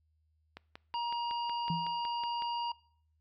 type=click train; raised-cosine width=0.3 ms; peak=-29 dBFS; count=11; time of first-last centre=0.57-2.422 s; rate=5.4 Hz
type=harmonic tone; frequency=946 Hz; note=A#5; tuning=25 cents sharp; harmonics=1 / 3 / 5; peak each=-32 / -42 / -46 dBFS; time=0.94-2.72 s; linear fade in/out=5 ms
type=tone with exponential decay; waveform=sine; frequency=166.5 Hz; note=E3; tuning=18 cents sharp; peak=-29 dBFS; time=1.7-2.01 s; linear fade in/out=2 ms; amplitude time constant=67 ms
effects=noise-tail reverb RT60 0.6 s tail -23 dB re dry + added 78 Hz sine -70 dBFS peak until 3.2 s